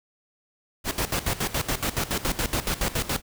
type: noise with tremolo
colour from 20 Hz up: pink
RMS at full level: -25 dBFS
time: 0.84-3.22 s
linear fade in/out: 50 ms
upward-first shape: square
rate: 7.1 Hz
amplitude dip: 80%
effects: none